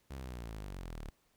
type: linear sweep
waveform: sawtooth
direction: down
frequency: 69.3 to 34.65 Hz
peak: -38 dBFS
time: 0.1-1.1 s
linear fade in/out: 10 ms
effects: pink hiss -73 dBFS RMS until 1.36 s